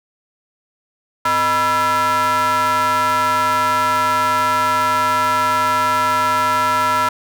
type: ring-modulated tone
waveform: square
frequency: 180.7 Hz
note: F#3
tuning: 41 cents flat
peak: -12 dBFS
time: 1.25-7.09 s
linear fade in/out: 5 ms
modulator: 1160 Hz
effects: none